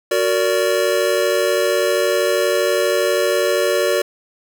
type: chord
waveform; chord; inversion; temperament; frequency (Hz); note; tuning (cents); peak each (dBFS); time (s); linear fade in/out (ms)
square; Gb augmented; none; just; 370 / 462.5 / 578.1; Gb4 / Bb4 / D5; 0 / -14 / -27; -21 / -21 / -19; 0.11-4.02; 5
effects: none